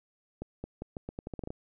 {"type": "accelerating click train", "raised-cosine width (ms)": 2, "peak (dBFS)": -24, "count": 12, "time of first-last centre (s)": [0.42, 1.504], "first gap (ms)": 220, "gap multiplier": 0.82, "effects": []}